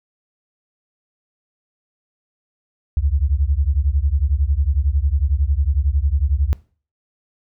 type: beating tone pair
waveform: sine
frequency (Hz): 65.8 / 76.8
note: C2 / D#2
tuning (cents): +10 / -22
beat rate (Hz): 11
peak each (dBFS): -18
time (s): 2.97-6.53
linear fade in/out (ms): 0
effects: noise-tail reverb RT60 0.4 s tail -20 dB re dry